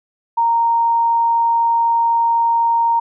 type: tone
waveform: sine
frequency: 928 Hz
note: A#5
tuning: 8 cents flat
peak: -12 dBFS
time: 0.37-3 s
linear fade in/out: 10 ms
effects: none